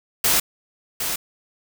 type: noise with echo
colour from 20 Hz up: white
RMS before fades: -18 dBFS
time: 0.24-0.4 s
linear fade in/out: 5 ms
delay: 760 ms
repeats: 1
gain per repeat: -7 dB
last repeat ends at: 1.16 s
effects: none